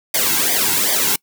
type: noise with flanger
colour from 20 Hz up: white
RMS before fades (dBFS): -17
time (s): 0.14-1.16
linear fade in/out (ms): 5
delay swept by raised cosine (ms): 0.72 to 1.72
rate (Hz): 2.6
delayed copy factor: -0.9
effects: noise-tail reverb RT60 0.1 s tail -26 dB re dry